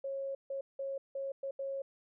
sine tone bursts at uneven times, 546 Hz, C#5, 26 cents flat, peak -35 dBFS, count 6, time 0.04-0.35 / 0.5-0.61 / 0.79-0.98 / 1.15-1.32 / 1.43-1.51 / 1.59-1.82 s, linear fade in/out 5 ms, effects none

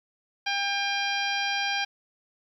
harmonic tone, 800 Hz, G5, 35 cents sharp, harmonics 1 / 2 / 3 / 4 / 5 / 6 / 7, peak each -31 / -31 / -31 / -33 / -38 / -36 / -39 dBFS, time 0.46-1.85 s, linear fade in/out 10 ms, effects 10-bit

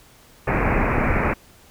pink low-pass noise, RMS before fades -20 dBFS, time 0.47-1.34 s, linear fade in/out 10 ms, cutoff 2500 Hz, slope 96 dB/octave, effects pink hiss -51 dBFS RMS until 1.7 s

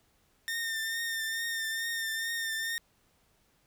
sawtooth tone with vibrato, 1815 Hz, A#6, 47 cents flat, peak -28 dBFS, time 0.48-2.78 s, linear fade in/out 0 ms, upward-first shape triangle, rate 2.3 Hz, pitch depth 35 cents each way, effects pink hiss -69 dBFS RMS until 3.66 s

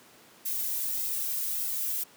violet noise with flanger, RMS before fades -31 dBFS, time 0.45-2.04 s, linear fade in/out 10 ms, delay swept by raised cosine 1.7 to 2.36 ms, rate 1.7 Hz, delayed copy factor -0.8, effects pink hiss -55 dBFS RMS until 2.16 s + high-pass 200 Hz 12 dB/octave

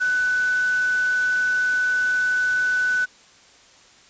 sine tone in noise, 1496 Hz, F#6, 19 cents sharp, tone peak -18 dBFS, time 0-3.06 s, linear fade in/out 20 ms, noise white, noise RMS -36 dBFS, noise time 0-3.06 s, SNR +15 dB, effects white hiss -51 dBFS RMS until 4.09 s + resampled to 16000 Hz

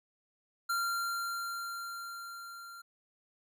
square tone with level ramp, 1382 Hz, F6, 19 cents flat, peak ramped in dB -30 to -47 dBFS, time 0.69-2.82 s, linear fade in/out 10 ms, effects none

